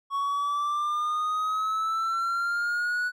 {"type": "exponential sweep", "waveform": "triangle", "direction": "up", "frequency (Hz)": [1108.7, 1480], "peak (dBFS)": -23, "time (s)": [0.1, 3.12], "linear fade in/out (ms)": 50, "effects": []}